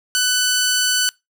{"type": "tone", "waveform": "10% pulse", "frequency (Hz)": 1495, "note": "F#6", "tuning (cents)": 17, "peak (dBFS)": -7, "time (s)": [0.15, 1.09], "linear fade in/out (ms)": 0, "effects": ["noise-tail reverb RT60 0.2 s tail -24 dB re dry"]}